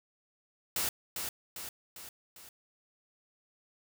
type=noise with echo; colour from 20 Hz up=white; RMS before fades=-32 dBFS; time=0.76-0.89 s; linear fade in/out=2 ms; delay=400 ms; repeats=4; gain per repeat=-5 dB; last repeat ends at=2.49 s; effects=none